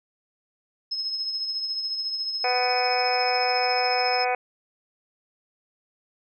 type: tone with tremolo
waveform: sine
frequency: 5170 Hz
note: E8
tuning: 34 cents flat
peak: -24 dBFS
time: 0.91-4.25 s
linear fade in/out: 10 ms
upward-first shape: triangle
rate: 14 Hz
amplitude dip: 50%
type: harmonic tone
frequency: 249.2 Hz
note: B3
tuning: 16 cents sharp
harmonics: 2 / 3 / 4 / 5 / 6 / 7 / 8 / 9 / 10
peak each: -28 / -24 / -35 / -37 / -35 / -38 / -39 / -32 / -33 dBFS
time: 2.44-4.35 s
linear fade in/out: 2 ms
effects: none